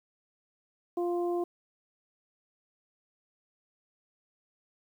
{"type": "harmonic tone", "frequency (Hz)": 349.2, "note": "F4", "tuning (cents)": 0, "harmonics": [1, 2, 3], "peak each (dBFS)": [-28, -36, -44], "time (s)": [0.97, 1.44], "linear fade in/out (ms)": 5, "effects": ["10-bit"]}